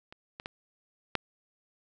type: clicks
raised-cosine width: 0.3 ms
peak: -30 / -24 / -20 / -10 dBFS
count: 4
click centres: 0.125 / 0.399 / 0.459 / 1.153 s
effects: none